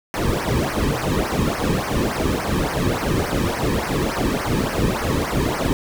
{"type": "noise with flanger", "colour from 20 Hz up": "brown", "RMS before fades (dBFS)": -21, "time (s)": [0.14, 5.73], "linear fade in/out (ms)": 0, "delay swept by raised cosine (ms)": [0.26, 1.46], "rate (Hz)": 3.5, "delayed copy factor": -1, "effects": []}